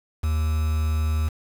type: tone with quantisation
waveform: triangle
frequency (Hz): 77.78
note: D#2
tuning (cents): 0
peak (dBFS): -18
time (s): 0.23-1.29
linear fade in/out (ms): 10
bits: 6
effects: none